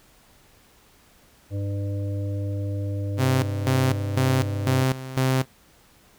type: harmonic tone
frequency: 100 Hz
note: G2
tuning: 35 cents sharp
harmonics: 1 / 3 / 5 / 6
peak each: -25 / -35 / -39 / -41 dBFS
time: 1.5-4.86 s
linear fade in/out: 50 ms
type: tone with tremolo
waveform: sawtooth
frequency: 130.81 Hz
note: C3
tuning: in tune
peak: -15 dBFS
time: 3.17-5.46 s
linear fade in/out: 50 ms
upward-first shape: square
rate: 2 Hz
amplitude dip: 80%
effects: pink hiss -56 dBFS RMS until 6.18 s